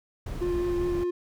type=noise; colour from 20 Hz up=brown; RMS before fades=-34 dBFS; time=0.26-1.04 s; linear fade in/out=5 ms
type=tone with vibrato; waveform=triangle; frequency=351.9 Hz; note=F4; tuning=13 cents sharp; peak=-23 dBFS; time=0.41-1.11 s; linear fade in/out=10 ms; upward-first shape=sine; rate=5 Hz; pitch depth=13 cents each way
effects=none